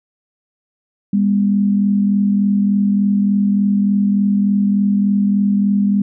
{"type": "tone pair together", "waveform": "sine", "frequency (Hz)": [201.1, 244.5], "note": ["G3", "B3"], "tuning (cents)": [44, -17], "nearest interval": "minor third", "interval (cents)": 339, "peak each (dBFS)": [-12, -21], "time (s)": [1.13, 6.02], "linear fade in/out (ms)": 5, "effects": []}